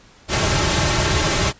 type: noise with comb filter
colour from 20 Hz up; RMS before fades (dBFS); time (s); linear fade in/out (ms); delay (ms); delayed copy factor
pink; -18; 0.28-1.53; 50; 4.1; -0.6
effects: pink hiss -49 dBFS RMS until 1.59 s + resampled to 16000 Hz